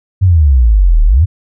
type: exponential two-way sweep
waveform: sine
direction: down then up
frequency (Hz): 99 to 36.14 to 99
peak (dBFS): -4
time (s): 0.21-1.26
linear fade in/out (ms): 20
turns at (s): 1.04
effects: none